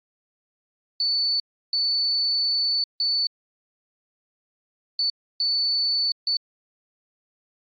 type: tone bursts at uneven times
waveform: sine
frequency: 4485 Hz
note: C#8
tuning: 19 cents sharp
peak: -20 dBFS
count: 6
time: 1-1.4 / 1.73-2.84 / 3-3.27 / 4.99-5.1 / 5.4-6.12 / 6.27-6.37 s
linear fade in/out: 2 ms
effects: AAC 48 kbps